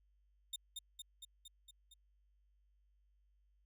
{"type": "tone with echo", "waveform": "sawtooth", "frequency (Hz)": 3644, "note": "A#7", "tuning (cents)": -40, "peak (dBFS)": -37, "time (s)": [0.53, 0.56], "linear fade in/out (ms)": 5, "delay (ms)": 230, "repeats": 6, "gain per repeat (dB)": -3, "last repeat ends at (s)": 1.94, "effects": ["added 50 Hz sine -70 dBFS peak until 3.65 s"]}